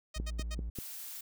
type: tone bursts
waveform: 5% pulse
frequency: 622.3 Hz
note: D#5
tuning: in tune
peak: -30 dBFS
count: 4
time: 0.14-0.55 s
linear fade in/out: 10 ms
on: 44 ms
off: 78 ms
type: tone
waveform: triangle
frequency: 57 Hz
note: A#1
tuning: 38 cents flat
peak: -33 dBFS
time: 0.16-0.7 s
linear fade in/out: 5 ms
type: click train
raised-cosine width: 3 ms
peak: -26 dBFS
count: 4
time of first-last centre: 0.2-0.787 s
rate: 5.11 Hz
type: noise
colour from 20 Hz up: blue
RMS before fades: -44 dBFS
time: 0.75-1.21 s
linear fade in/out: 5 ms
effects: none